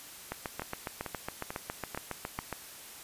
two click trains, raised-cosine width 0.5 ms, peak -19 / -21 dBFS, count 17 / 5, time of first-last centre 0.32-2.527 / 0.62-2.39 s, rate 7.25 / 2.26 Hz, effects white hiss -48 dBFS RMS until 3.03 s + resampled to 32000 Hz

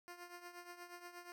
10% pulse tone with tremolo, 351.2 Hz, F4, 10 cents sharp, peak -40 dBFS, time 0.08-1.32 s, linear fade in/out 0 ms, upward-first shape triangle, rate 8.4 Hz, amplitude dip 75%, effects none

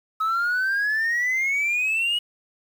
sine exponential sweep, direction up, 1279 to 2918 Hz, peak -18 dBFS, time 0.2-2.19 s, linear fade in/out 10 ms, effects tanh soft clip ceiling -19 dBFS + 8-bit

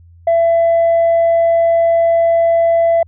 sine tone, 670 Hz, E5, 28 cents sharp, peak -7 dBFS, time 0.27-3.03 s, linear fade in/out 5 ms, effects tanh soft clip ceiling -7 dBFS + added 85 Hz sine -40 dBFS peak until 3.07 s

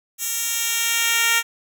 10% pulse tone with high-pass filter sweep, 462.8 Hz, A#4, 13 cents flat, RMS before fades -21 dBFS, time 0.18-1.43 s, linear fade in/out 50 ms, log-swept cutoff 7000 to 1700 Hz, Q 0.73, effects none

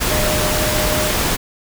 sine tone in noise, 610 Hz, D#5, 34 cents flat, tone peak -22 dBFS, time 0.1-1.12 s, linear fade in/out 20 ms, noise pink, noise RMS -18 dBFS, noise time 0-1.37 s, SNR -7 dB, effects none

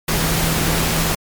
sine tone in noise, 162.3 Hz, E3, 27 cents flat, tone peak -22 dBFS, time 0.08-1.15 s, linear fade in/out 5 ms, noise pink, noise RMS -19 dBFS, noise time 0.08-1.15 s, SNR -6 dB, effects MP3 96 kbps

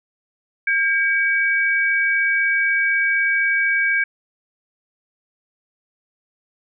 sine tone pair together, 1606.5 / 2274 Hz, G6 / C#7, +42 / +44 cents, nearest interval tritone, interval 602 cents, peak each -18 / -19 dBFS, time 0.67-4.04 s, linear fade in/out 5 ms, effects none

